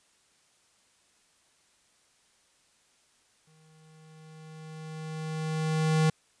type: tone with exponential growth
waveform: square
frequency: 157.4 Hz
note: D#3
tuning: 20 cents sharp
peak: -21 dBFS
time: 3.47-6.1 s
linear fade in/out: 5 ms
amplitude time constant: 570 ms
effects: white hiss -66 dBFS RMS until 6.4 s + resampled to 22050 Hz